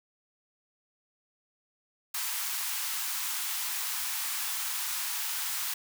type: high-pass noise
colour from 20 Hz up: white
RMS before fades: -33 dBFS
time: 2.14-5.74 s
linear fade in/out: 5 ms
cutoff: 820 Hz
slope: 48 dB/octave
effects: none